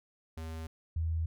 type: tone pair in turn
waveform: square / sine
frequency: 80.6 / 81.35 Hz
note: E2 / E2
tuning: -38 / -22 cents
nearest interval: unison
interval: 16 cents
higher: second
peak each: -39 / -29 dBFS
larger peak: second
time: 0.37-0.67 / 0.96-1.26 s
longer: neither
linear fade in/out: 5 ms
effects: none